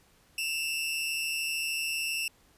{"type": "tone pair together", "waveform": "sawtooth", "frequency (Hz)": [2642, 2795], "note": ["E7", "F7"], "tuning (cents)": [3, 1], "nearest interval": "minor second", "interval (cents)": 98, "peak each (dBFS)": [-28, -31], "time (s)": [0.38, 2.28], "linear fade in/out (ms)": 2, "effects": ["pink hiss -63 dBFS RMS until 2.57 s", "resampled to 32000 Hz"]}